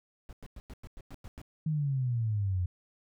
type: noise bursts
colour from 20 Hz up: brown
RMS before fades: -44 dBFS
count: 9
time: 0.29-1.416 s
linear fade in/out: 0 ms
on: 38 ms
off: 98 ms
type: exponential sweep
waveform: sine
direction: down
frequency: 160 to 87.31 Hz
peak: -27 dBFS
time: 1.66-2.66 s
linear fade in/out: 5 ms
effects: none